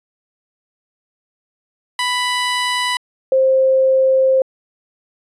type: tone pair in turn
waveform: 15% pulse / sine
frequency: 990 / 527.2 Hz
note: B5 / C5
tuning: +4 / +13 cents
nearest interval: major seventh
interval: 1091 cents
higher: first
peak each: -10 dBFS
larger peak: neither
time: 1.99-2.97 / 3.32-4.42 s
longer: second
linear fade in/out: 2 ms
effects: resampled to 22050 Hz